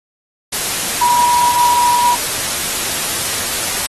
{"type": "tone in noise", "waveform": "sine", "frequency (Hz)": 968, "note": "B5", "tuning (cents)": -35, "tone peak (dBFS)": -10, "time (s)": [1.01, 2.15], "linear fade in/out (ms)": 10, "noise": "white", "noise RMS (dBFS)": -19, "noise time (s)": [0.52, 3.87], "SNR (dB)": 6, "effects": ["AAC 32 kbps"]}